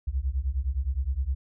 sine beating tone pair, 61.74 / 71.44 Hz, B1 / D2, 0 / -47 cents, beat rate 9.7 Hz, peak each -28 dBFS, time 0.07-1.35 s, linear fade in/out 10 ms, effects none

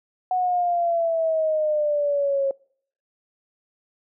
sine exponential sweep, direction down, 740 to 543 Hz, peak -19 dBFS, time 0.31-2.51 s, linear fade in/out 2 ms, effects noise-tail reverb RT60 0.6 s tail -26 dB re dry

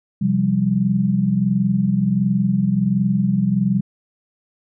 sine chord, C suspended fourth, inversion none, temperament equal, 130.81 / 174.61 / 196 Hz, C3 / F3 / G3, 0 / 0 / 0 cents, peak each -22 / -21 / -17 dBFS, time 0.21-3.81 s, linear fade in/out 10 ms, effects none

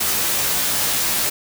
white noise with comb filter, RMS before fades -20 dBFS, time 0-1.3 s, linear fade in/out 10 ms, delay 15 ms, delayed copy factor +0.7, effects none

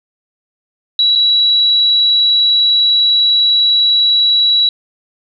sine tone with dropouts, 3910 Hz, B7, 18 cents flat, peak -8 dBFS, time 0.99-4.69 s, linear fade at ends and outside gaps 2 ms, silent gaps 1.153-1.157 s, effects none

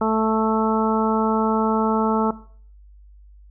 harmonic tone, 220 Hz, A3, in tune, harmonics 1 / 2 / 3 / 4 / 5 / 6, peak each -22 / -23 / -27 / -24 / -29 / -27 dBFS, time 0.01-2.31 s, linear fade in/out 5 ms, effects noise-tail reverb RT60 0.5 s tail -18 dB re dry + added 50 Hz sine -44 dBFS peak until 3.5 s

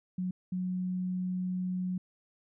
sine tone bursts at uneven times, 183 Hz, F#3, 19 cents flat, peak -30 dBFS, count 2, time 0.18-0.31 / 0.52-1.98 s, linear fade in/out 5 ms, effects none

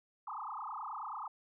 sine tone with frequency modulation, 1046.5 Hz, C6, in tune, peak -39 dBFS, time 0.27-1.28 s, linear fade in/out 5 ms, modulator 29.3 Hz, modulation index 7.6, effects none

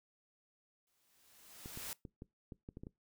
white noise with exponential growth, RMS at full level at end -42 dBFS, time 0.87-1.93 s, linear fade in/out 1 ms, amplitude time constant 230 ms
clicks, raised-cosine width 3 ms, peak -34 dBFS, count 9, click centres 1.659 / 1.774 / 2.052 / 2.221 / 2.522 / 2.689 / 2.771 / 2.835 / 2.869 s
effects noise-tail reverb RT60 0.2 s tail -22 dB re dry

